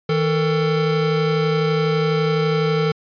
square tone pair together, 159.44 / 446.3 Hz, D#3 / A4, +43 / +25 cents, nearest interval octave + tritone, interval 1782 cents, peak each -20 dBFS, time 0.09-2.92 s, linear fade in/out 5 ms, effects resampled to 11025 Hz

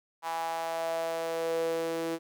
sawtooth tone with high-pass filter sweep, 164.81 Hz, E3, in tune, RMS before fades -32 dBFS, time 0.22-2.19 s, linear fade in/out 50 ms, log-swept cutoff 890 to 380 Hz, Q 5.8, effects none

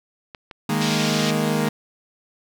clicks, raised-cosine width 0.3 ms, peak -21 dBFS, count 2, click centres 0.348 / 0.512 s
sawtooth chord, D# suspended fourth, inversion none, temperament equal, 155.56 / 207.7 / 233.1 Hz, D#3 / G#3 / A#3, 0 / 0 / 0 cents, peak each -20 dBFS, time 0.69-1.69 s, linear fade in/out 5 ms
pink band-pass noise, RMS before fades -28 dBFS, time 0.81-1.31 s, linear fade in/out 5 ms, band 2300 to 6100 Hz, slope 24 dB/octave
effects none

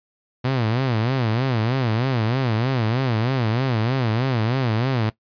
sawtooth tone with vibrato, 120.8 Hz, B2, 38 cents flat, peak -15 dBFS, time 0.44-5.1 s, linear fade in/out 10 ms, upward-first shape sine, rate 3.2 Hz, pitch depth 190 cents each way, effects noise-tail reverb RT60 0.1 s tail -18 dB re dry + resampled to 11025 Hz

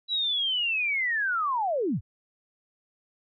sine linear sweep, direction down, 3951 to 65.7 Hz, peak -24 dBFS, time 0.08-2.01 s, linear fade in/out 50 ms, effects none

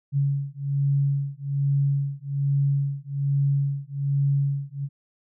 sine beating tone pair, 139.4 / 140.6 Hz, C#3 / C#3, +10 / +25 cents, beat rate 1.2 Hz, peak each -24 dBFS, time 0.12-4.89 s, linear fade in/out 50 ms, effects none

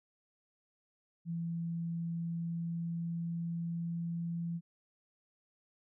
sine tone with pitch glide, 167.9 to 169.17 Hz, E3 to E3, +32 to +45 cents, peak -34 dBFS, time 1.25-4.61 s, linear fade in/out 50 ms, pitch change +13 cents, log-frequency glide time 2.08-4.4 s, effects none

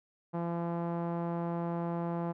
sawtooth tone with low-pass filter, 170.2 Hz, F3, 44 cents flat, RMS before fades -34 dBFS, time 0.33-2.33 s, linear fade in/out 20 ms, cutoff 920 Hz, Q 1.7, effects none

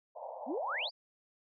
pink band-pass noise, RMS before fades -44 dBFS, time 0.15-0.9 s, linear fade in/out 20 ms, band 520 to 960 Hz, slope 96 dB/octave
sine exponential sweep, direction up, 220 to 5090 Hz, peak -33 dBFS, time 0.46-0.91 s, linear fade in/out 50 ms
effects none

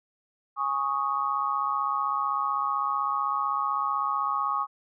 sine chord, Ab suspended fourth, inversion none, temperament equal, 830.6 / 1108.7 / 1244.5 Hz, Ab5 / Db6 / Eb6, 0 / 0 / 0 cents, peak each -33 / -27 / -29 dBFS, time 0.56-4.67 s, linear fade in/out 50 ms, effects none

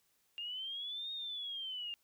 sine linear two-way sweep, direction up then down, 2794 to 3729 to 2794 Hz, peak -39 dBFS, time 0.38-1.94 s, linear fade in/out 0 ms, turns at 1.12 s, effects white hiss -75 dBFS RMS until 2.03 s

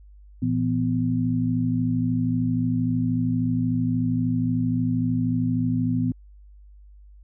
sine tone cluster, 115.2 / 168.2 / 251.9 Hz, A#2 / E3 / B3, -20 / +35 / +34 cents, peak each -25 / -27 / -23 dBFS, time 0.42-6.12 s, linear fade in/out 5 ms, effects added 50 Hz sine -45 dBFS peak until 7.23 s

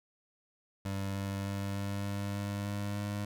25% pulse tone with pitch steps, 98 / 98.62 / 99.25 / 99.89 / 100.52 / 101.16 / 101.81 / 102.46 Hz, G2 / G2 / G2 / G2 / G2 / G#2 / G#2 / G#2, 0 / +11 / +22 / +33 / +44 / -45 / -34 / -23 cents, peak -30 dBFS, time 0.85-3.25 s, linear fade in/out 5 ms, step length 300 ms, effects none

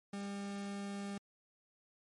40% pulse tone, 200.1 Hz, G3, 36 cents sharp, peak -39 dBFS, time 0.13-1.18 s, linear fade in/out 5 ms, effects MP3 48 kbps

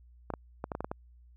clicks, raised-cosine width 1 ms, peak -20 dBFS, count 8, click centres 0.303 / 0.338 / 0.641 / 0.718 / 0.751 / 0.806 / 0.845 / 0.915 s, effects added 60 Hz sine -54 dBFS peak until 1.36 s

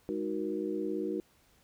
sine tone cluster, 206.8 / 312.3 / 370.3 / 472.2 Hz, G#3 / D#4 / F#4 / A#4, -7 / +7 / +1 / +22 cents, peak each -40 / -35 / -35 / -39 dBFS, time 0.09-1.2 s, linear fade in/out 0 ms, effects pink hiss -66 dBFS RMS until 1.63 s

